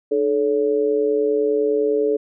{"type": "tone with amplitude modulation", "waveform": "sine", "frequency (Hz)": 432.6, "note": "A4", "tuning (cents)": -29, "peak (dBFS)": -12, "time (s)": [0.11, 2.17], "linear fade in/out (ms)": 10, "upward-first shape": "sine", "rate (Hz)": 130, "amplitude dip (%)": 85, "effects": []}